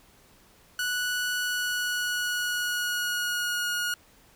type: tone with pitch glide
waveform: sawtooth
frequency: 1475 to 1440.5 Hz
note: F#6 to F#6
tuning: -6 to -47 cents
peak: -23 dBFS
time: 0.79-3.94 s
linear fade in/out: 2 ms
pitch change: -41 cents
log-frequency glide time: 1.33-3.67 s
effects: pink hiss -58 dBFS RMS until 4.35 s